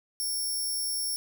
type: tone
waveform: 15% pulse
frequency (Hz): 5470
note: F8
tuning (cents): -37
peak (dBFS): -23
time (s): 0.2-1.16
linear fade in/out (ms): 0
effects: none